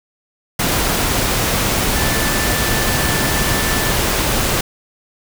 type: tone in noise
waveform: sine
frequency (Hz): 1760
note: A6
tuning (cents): 0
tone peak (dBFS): -25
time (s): 1.96-3.93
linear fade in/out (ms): 5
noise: pink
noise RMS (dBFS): -17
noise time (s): 0.59-4.61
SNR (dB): -11
effects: none